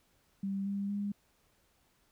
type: tone with pitch steps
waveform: sine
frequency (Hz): 196 / 199.43 / 202.9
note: G3 / G3 / G#3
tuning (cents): 0 / +30 / -40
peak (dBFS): -32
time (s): 0.43-1.12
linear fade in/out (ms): 5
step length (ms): 230
effects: pink hiss -71 dBFS RMS until 2.11 s